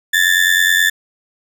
35% pulse ring-modulated tone, 1760 Hz, A6, in tune, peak -6 dBFS, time 0.13-0.9 s, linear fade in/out 10 ms, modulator 44.8 Hz, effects none

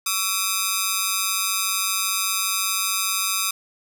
5% pulse ring-modulated tone, 1235 Hz, D#6, 13 cents flat, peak -6 dBFS, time 0.06-3.51 s, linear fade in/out 5 ms, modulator 98.6 Hz, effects none

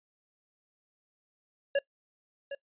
square tone with echo, 559 Hz, C#5, 14 cents sharp, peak -24 dBFS, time 1.75-1.79 s, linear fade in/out 5 ms, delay 760 ms, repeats 1, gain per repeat -11 dB, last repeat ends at 2.55 s, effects noise-tail reverb RT60 0.1 s tail -22 dB re dry + resampled to 8000 Hz

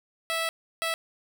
10% pulse tone bursts at uneven times, 656 Hz, E5, 9 cents flat, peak -18 dBFS, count 2, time 0.3-0.49 / 0.82-0.94 s, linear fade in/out 0 ms, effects none

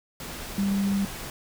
sine tone in noise, 198 Hz, G3, 18 cents sharp, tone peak -22 dBFS, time 0.58-1.05 s, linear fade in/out 2 ms, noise pink, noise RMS -37 dBFS, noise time 0.2-1.3 s, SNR +12 dB, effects none

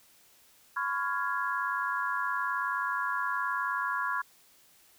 sine chord, C# dominant seventh, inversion third, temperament equal with one note detuned, 1009.7 / 1108.7 / 1396.9 / 1661.2 Hz, B5 / C#6 / E#6 / G#6, +38 / 0 / 0 / 0 cents, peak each -34 dBFS, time 0.76-4.22 s, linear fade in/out 10 ms, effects white hiss -61 dBFS RMS until 4.98 s

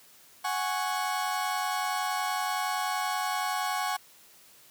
35% pulse chord, F# suspended second, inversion none, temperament equal, 740 / 830.6 / 1108.7 Hz, F#5 / G#5 / C#6, 0 / 0 / 0 cents, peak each -31 dBFS, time 0.44-3.97 s, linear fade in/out 10 ms, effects white hiss -56 dBFS RMS until 4.7 s + high-pass 80 Hz 12 dB/octave

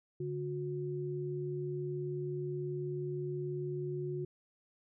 sine tone pair together, 143.9 / 362.6 Hz, D3 / F#4, -35 / -35 cents, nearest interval octave + major third, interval 1600 cents, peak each -38 / -37 dBFS, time 0.2-4.25 s, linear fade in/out 5 ms, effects none

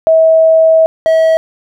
sine / triangle tone pair in turn, 645 / 645 Hz, E5 / E5, -38 / -38 cents, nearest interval unison, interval 0 cents, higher neither, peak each -4 dBFS, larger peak neither, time 0.07-0.86 / 1.06-1.37 s, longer first, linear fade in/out 0 ms, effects none

